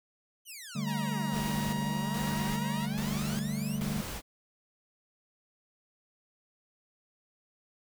10% pulse exponential two-way sweep, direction down then up, 3136 to 103.3 to 3136 Hz, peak -34 dBFS, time 0.45-3.8 s, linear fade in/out 50 ms, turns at 1.64 s
triangle chord, D suspended fourth, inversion none, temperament equal, 146.83 / 196 / 220 Hz, D3 / G3 / A3, 0 / 0 / 0 cents, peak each -33 dBFS, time 0.75-4.02 s, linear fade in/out 10 ms
sawtooth tone, 948 Hz, A#5, 29 cents sharp, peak -33 dBFS, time 0.86-2.87 s, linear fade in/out 20 ms
pink noise with tremolo, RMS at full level -39 dBFS, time 1.31-4.22 s, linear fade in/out 50 ms, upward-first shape square, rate 1.2 Hz, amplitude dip 70%
effects none

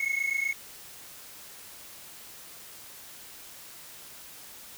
triangle tone pair together, 2172 / 2200 Hz, C#7 / C#7, -36 / -14 cents, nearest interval unison, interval 22 cents, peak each -27 dBFS, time 0-0.53 s, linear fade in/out 5 ms, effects tanh soft clip ceiling -19 dBFS + white hiss -47 dBFS RMS until 4.77 s

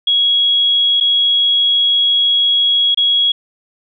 sine tone with dropouts, 3322 Hz, G#7, in tune, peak -10 dBFS, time 0.07-3.32 s, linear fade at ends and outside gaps 5 ms, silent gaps 1.002-1.008 / 2.946-2.973 s, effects none

